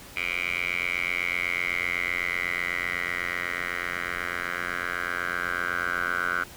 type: tone with band-pass filter sweep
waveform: 10% pulse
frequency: 88 Hz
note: F2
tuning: 14 cents sharp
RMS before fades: -29 dBFS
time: 0.16-6.44 s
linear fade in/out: 10 ms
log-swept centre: 2400 to 1500 Hz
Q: 8.7
effects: pink hiss -45 dBFS RMS until 6.56 s